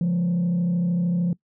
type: tone with frequency modulation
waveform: sine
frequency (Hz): 174.61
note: F3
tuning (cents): 0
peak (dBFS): -17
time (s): 0.01-1.33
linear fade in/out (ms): 2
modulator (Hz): 33.2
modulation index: 0.38
effects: noise-tail reverb RT60 0.1 s tail -23 dB re dry + tanh soft clip ceiling -18 dBFS